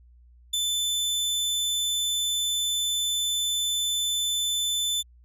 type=tone with ADSR envelope; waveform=sawtooth; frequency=3520 Hz; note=A7; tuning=in tune; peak=-19 dBFS; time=0.53-5.03 s; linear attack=9 ms; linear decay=12 ms; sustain=-2 dB; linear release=28 ms; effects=added 60 Hz sine -51 dBFS peak until 5.24 s + resampled to 32000 Hz